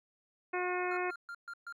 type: harmonic tone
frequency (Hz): 360.8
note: F#4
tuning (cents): -44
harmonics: 1 / 2 / 3 / 4 / 5 / 6 / 7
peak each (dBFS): -35 / -38 / -40 / -41 / -42 / -43 / -43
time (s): 0.53-1.11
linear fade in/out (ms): 10
type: tone bursts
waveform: triangle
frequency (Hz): 1395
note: F6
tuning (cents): -2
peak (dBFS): -39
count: 5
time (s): 0.91-1.725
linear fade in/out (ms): 2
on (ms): 59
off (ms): 130
effects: none